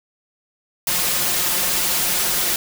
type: noise with comb filter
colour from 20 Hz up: white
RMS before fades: -20 dBFS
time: 0.87-2.56 s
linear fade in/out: 2 ms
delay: 5.6 ms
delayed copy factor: +0.7
effects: none